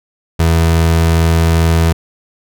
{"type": "tone", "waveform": "30% pulse", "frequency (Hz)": 82.41, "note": "E2", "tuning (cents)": 0, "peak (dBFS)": -6, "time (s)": [0.39, 1.93], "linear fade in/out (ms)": 10, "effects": []}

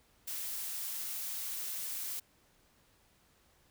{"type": "noise", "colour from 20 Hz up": "blue", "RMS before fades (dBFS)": -39, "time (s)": [0.27, 2.2], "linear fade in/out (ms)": 10, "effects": ["pink hiss -68 dBFS RMS until 3.7 s"]}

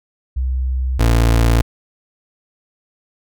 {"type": "tone pair in turn", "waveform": ["sine", "30% pulse"], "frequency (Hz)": [64.3, 57.17], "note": ["C2", "A#1"], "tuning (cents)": [-30, -33], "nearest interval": "major second", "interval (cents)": 203, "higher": "first", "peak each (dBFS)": [-16, -8], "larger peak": "second", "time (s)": [[0.36, 0.99], [0.99, 1.62]], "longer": "neither", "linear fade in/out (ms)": 10, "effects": []}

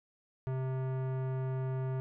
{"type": "tone with tanh clipping", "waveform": "sine", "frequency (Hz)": 130.81, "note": "C3", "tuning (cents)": 0, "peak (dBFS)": -34, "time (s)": [0.47, 2], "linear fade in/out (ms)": 0, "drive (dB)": 18, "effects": []}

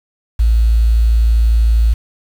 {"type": "tone with quantisation", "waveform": "sine", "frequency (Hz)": 56.3, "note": "A1", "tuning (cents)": 40, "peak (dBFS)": -8, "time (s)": [0.39, 1.94], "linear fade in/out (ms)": 10, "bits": 6, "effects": []}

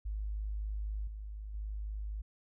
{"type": "tone with level steps", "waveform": "sine", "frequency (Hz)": 52, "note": "G#1", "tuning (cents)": 3, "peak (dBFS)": [-34, -40, -36], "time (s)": [0.05, 2.22], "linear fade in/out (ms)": 10, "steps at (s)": [1.07, 1.54], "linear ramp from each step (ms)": 5, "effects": []}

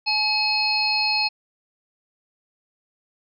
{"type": "harmonic tone with a mistuned harmonic", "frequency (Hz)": 851, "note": "G#5", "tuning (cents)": 42, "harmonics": [1, 3, 5, 6], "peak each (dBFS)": [-27, -24, -22, -28], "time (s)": [0.06, 1.29], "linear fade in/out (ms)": 20, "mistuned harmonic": 5, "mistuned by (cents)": 17, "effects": []}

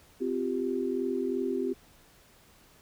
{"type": "chord", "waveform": "sine", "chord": "C suspended fourth", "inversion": "none", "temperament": "equal with one note detuned", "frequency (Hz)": [258.9, 349.2, 392], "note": ["C4", "F4", "G4"], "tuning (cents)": [-18, 0, 0], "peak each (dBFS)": [-32, -33, -31], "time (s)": [0.2, 1.74], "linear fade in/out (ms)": 20, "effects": ["pink hiss -59 dBFS RMS until 2.81 s"]}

